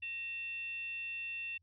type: tone with frequency modulation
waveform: sine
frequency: 2700 Hz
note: E7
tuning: 41 cents sharp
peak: -38 dBFS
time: 0.02-1.58 s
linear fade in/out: 10 ms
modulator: 827 Hz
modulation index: 0.28
effects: added 88 Hz sine -70 dBFS peak until 1.62 s